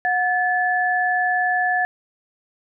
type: tone pair together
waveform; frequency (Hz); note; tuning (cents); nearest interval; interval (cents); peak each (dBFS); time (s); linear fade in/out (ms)
sine; 728 / 1731.5; F#5 / A6; -28 / -28; octave + minor third; 1500; -20; 0.05-1.85; 0
effects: none